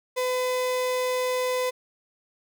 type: tone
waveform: 35% pulse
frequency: 505 Hz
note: B4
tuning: 39 cents sharp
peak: -22 dBFS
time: 0.16-1.71 s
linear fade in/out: 20 ms
effects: none